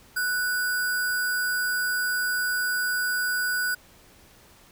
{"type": "tone with sample-and-hold", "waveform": "sine", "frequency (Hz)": 1480, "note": "F#6", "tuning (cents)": 0, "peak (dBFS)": -23, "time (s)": [0.16, 3.75], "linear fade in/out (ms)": 10, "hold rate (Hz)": 6300, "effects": ["pink hiss -54 dBFS RMS until 4.71 s"]}